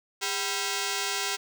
5% pulse ring-modulated tone, 588 Hz, D5, 2 cents sharp, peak -13 dBFS, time 0.21-1.37 s, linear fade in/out 20 ms, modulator 184 Hz, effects none

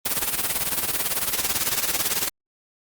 white noise with tremolo, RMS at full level -21 dBFS, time 0.05-2.29 s, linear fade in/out 10 ms, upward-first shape sine, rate 18 Hz, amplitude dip 75%, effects Opus 32 kbps

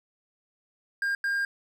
triangle tone bursts at uneven times, 1607 Hz, G6, 43 cents sharp, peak -23 dBFS, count 2, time 1.02-1.15 / 1.24-1.45 s, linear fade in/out 2 ms, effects none

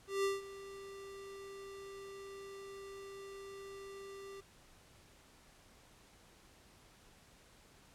square tone with ADSR envelope, 393.4 Hz, G4, 6 cents sharp, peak -31 dBFS, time 0.07-4.41 s, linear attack 170 ms, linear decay 170 ms, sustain -17 dB, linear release 12 ms, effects pink hiss -63 dBFS RMS until 7.94 s + low-pass 11000 Hz 12 dB/octave

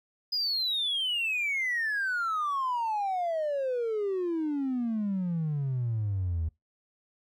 triangle exponential sweep, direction down, 5010 to 77.78 Hz, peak -24 dBFS, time 0.32-6.49 s, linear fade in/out 10 ms, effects noise-tail reverb RT60 0.2 s tail -26 dB re dry + tanh soft clip ceiling -23 dBFS

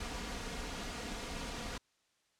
pink noise with comb filter, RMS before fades -41 dBFS, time 0-1.78 s, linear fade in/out 5 ms, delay 4.2 ms, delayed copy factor +0.5, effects white hiss -75 dBFS RMS until 2.39 s + low-pass 7000 Hz 12 dB/octave

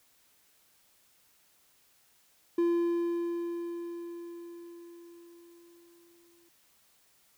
triangle tone with exponential decay, 342.5 Hz, F4, 34 cents flat, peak -21 dBFS, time 2.58-6.49 s, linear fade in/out 5 ms, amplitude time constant 850 ms, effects white hiss -66 dBFS RMS until 7.37 s

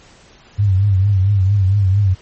sine tone with vibrato, 98 Hz, G2, in tune, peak -10 dBFS, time 0.58-2.15 s, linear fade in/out 20 ms, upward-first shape triangle, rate 4.4 Hz, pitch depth 110 cents each way, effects pink hiss -46 dBFS RMS until 2.21 s + MP3 32 kbps

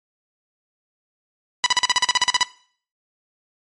10% pulse tone bursts, 987.8 Hz, B5, in tune, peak -5 dBFS, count 13, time 1.64-2.43 s, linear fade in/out 0 ms, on 22 ms, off 42 ms, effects noise-tail reverb RT60 0.5 s tail -20 dB re dry + MP3 48 kbps

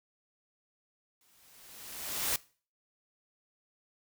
white noise with exponential growth, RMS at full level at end -29 dBFS, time 1.21-2.36 s, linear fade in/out 2 ms, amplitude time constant 250 ms, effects noise-tail reverb RT60 0.4 s tail -21 dB re dry

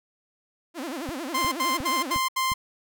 sawtooth tone with vibrato, 296.4 Hz, D4, 16 cents sharp, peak -27 dBFS, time 0.74-2.19 s, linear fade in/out 50 ms, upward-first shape sine, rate 11 Hz, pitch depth 290 cents each way
click train, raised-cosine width 5 ms, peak -23 dBFS, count 5, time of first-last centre 1.09-2.519 s, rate 2.8 Hz
sawtooth tone bursts, 1046.5 Hz, C6, in tune, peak -19 dBFS, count 5, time 1.34-2.54 s, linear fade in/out 10 ms, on 180 ms, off 75 ms
effects none

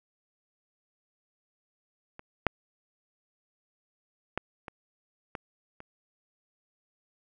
clicks, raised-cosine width 0.5 ms, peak -28 / -7 / -14 / -24 / -20 / -29 dBFS, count 6, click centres 2.194 / 2.467 / 4.376 / 4.682 / 5.352 / 5.804 s, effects none

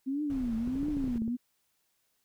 sine tone with vibrato, 258.9 Hz, C4, 18 cents flat, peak -29 dBFS, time 0.06-1.37 s, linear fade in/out 20 ms, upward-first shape triangle, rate 1.5 Hz, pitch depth 280 cents each way
brown noise, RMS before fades -42 dBFS, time 0.3-1.18 s, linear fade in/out 0 ms
clicks, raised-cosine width 3 ms, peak -27 dBFS, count 10, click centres 0.676 / 0.755 / 0.83 / 0.884 / 0.969 / 1.042 / 1.079 / 1.158 / 1.22 / 1.279 s
effects white hiss -75 dBFS RMS until 2.24 s

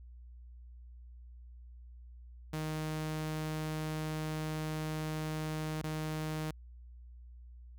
sawtooth tone with dropouts, 155.56 Hz, D#3, in tune, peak -31 dBFS, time 2.53-6.51 s, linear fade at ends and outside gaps 5 ms, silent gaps 5.818-5.837 s, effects added 60 Hz sine -49 dBFS peak until 7.78 s

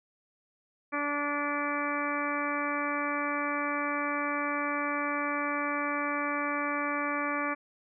harmonic tone, 290 Hz, D4, 22 cents flat, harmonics 1 / 2 / 3 / 4 / 5 / 6 / 7 / 8, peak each -35 / -37 / -40 / -33 / -39 / -38 / -41 / -37 dBFS, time 0.92-7.55 s, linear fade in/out 20 ms, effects none

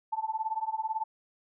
sine tone with tremolo, 880 Hz, A5, in tune, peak -25 dBFS, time 0.12-1.04 s, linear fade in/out 10 ms, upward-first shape triangle, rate 18 Hz, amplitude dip 100%, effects none

